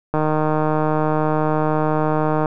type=click train; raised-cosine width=1 ms; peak=-6 dBFS; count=358; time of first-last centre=0.14-2.458 s; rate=154 Hz; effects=none